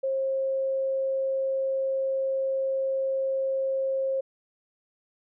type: tone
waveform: sine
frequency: 535 Hz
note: C5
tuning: 38 cents sharp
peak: -24 dBFS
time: 0.03-4.21 s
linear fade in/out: 10 ms
effects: none